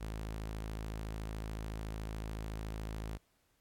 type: tone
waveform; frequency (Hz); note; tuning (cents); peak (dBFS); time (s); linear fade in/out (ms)
sawtooth; 53.8; A1; -38; -35; 0-3.18; 20
effects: pink hiss -75 dBFS RMS until 3.6 s + AAC 64 kbps